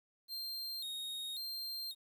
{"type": "tone with vibrato", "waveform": "45% pulse", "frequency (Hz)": 3951, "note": "B7", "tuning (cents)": 0, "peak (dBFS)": -39, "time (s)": [0.28, 1.95], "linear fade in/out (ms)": 50, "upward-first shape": "square", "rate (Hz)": 0.92, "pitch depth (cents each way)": 96, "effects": ["12-bit"]}